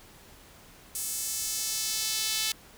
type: tone with high-pass filter sweep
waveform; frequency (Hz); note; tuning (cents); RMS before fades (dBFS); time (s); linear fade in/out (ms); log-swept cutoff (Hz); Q
sawtooth; 436.8; A4; -13; -31; 0.95-2.52; 2; 8400 to 3600; 1.3
effects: pink hiss -53 dBFS RMS until 2.77 s